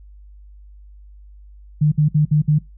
sine tone bursts, 150.7 Hz, D3, 45 cents sharp, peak -11 dBFS, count 5, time 1.81-2.588 s, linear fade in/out 10 ms, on 110 ms, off 57 ms, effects noise-tail reverb RT60 0.2 s tail -21 dB re dry + added 50 Hz sine -40 dBFS peak until 2.77 s

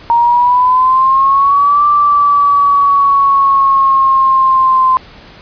sine exponential two-way sweep, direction up then down, 932.3 to 1174.7 to 1035 Hz, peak -6 dBFS, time 0.1-4.97 s, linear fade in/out 0 ms, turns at 1.86 s, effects pink hiss -37 dBFS RMS until 5.41 s + resampled to 11025 Hz

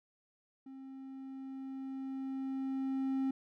triangle tone with level ramp, 266.9 Hz, C4, 35 cents sharp, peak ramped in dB -45 to -28 dBFS, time 0.66-3.31 s, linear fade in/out 5 ms, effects none

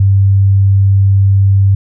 sine tone, 98 Hz, G2, in tune, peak -5 dBFS, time 0-1.75 s, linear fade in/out 5 ms, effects none

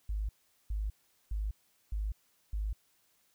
sine tone bursts, 51.91 Hz, G#1, in tune, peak -31 dBFS, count 5, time 0.09-2.73 s, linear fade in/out 5 ms, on 200 ms, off 410 ms, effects white hiss -71 dBFS RMS until 3.34 s

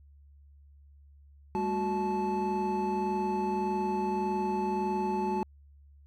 triangle tone cluster, 201.4 / 223.1 / 367.8 / 870 Hz, G3 / A3 / F#4 / A5, +47 / +24 / -10 / -20 cents, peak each -31 / -38 / -30 / -29 dBFS, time 1.55-5.43 s, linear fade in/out 0 ms, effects tanh soft clip ceiling -17 dBFS + added 71 Hz sine -53 dBFS peak until 6.06 s

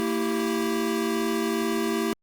square chord, E diminished, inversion second, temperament equal with one note detuned, 227.6 / 329.6 / 392 Hz, Bb3 / E4 / G4, -41 / 0 / 0 cents, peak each -29 dBFS, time 0-2.13 s, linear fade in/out 0 ms, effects Opus 32 kbps

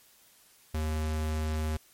square tone, 77.78 Hz, D#2, in tune, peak -29 dBFS, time 0.74-1.77 s, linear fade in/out 5 ms, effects white hiss -60 dBFS RMS until 1.93 s + MP3 64 kbps

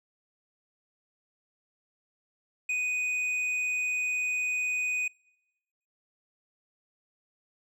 sine tone with hard clipping, 2489 Hz, D#7, in tune, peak -28 dBFS, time 2.69-5.08 s, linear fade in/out 5 ms, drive 5 dB, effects noise-tail reverb RT60 1.0 s tail -26 dB re dry

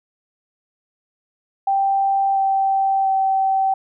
sine tone with pitch steps, 784 / 777.7 / 771.4 Hz, G5 / G5 / G5, 0 / -14 / -28 cents, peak -15 dBFS, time 1.67-3.74 s, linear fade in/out 5 ms, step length 690 ms, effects none

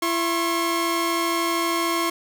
sawtooth tone pair together, 336 / 1081 Hz, E4 / C#6, +33 / -44 cents, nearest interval octave + minor sixth, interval 2023 cents, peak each -20 dBFS, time 0.02-2.1 s, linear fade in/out 5 ms, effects none

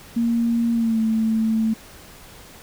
sine tone with pitch glide, 233.1 to 221.9 Hz, A#3 to A3, 0 to +15 cents, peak -17 dBFS, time 0.16-1.74 s, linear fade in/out 10 ms, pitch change -85 cents, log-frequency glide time 0.73-1 s, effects pink hiss -44 dBFS RMS until 2.62 s

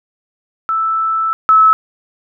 sine tone pair in turn, 1318.5 / 1299.6 Hz, E6 / E6, 0 / -25 cents, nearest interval unison, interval 25 cents, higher first, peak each -13 / -5 dBFS, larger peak second, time 0.69-1.33 / 1.49-1.73 s, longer first, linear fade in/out 0 ms, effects none

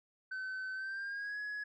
sine tone with pitch glide, 1525 to 1682.3 Hz, G6 to G#6, -48 to +22 cents, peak -35 dBFS, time 0.31-1.64 s, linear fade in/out 10 ms, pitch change +170 cents, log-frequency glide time 0.73-1.39 s, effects tanh soft clip ceiling -37 dBFS

